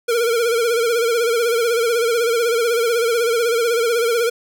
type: tone with vibrato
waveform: square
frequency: 466.2 Hz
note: A#4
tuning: in tune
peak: -16 dBFS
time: 0.08-4.3 s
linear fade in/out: 10 ms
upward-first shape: sine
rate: 16 Hz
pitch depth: 69 cents each way
effects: none